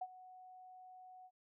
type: tone with ADSR envelope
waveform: sine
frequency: 740 Hz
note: F#5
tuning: in tune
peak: -37 dBFS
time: 0.01-1.31 s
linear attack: 8 ms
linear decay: 47 ms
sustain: -17 dB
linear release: 57 ms
effects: none